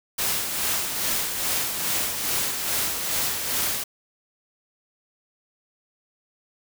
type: noise with tremolo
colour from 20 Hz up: white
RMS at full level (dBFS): -24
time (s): 0.18-3.84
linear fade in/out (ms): 10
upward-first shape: sine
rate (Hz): 2.4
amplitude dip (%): 45
effects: none